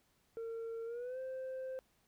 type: tone with pitch glide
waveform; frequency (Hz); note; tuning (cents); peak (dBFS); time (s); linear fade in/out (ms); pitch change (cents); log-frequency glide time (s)
sine; 456.4 to 521.2; A#4 to C5; -37 to -7; -37; 0.37-1.79; 0; +230; 0.85-1.19
effects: tanh soft clip ceiling -39 dBFS + pink hiss -74 dBFS RMS until 2.07 s